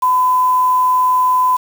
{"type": "tone with quantisation", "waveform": "sine", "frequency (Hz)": 1009, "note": "B5", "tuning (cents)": 37, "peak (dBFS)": -10, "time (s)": [0.02, 1.57], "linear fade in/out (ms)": 10, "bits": 5, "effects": []}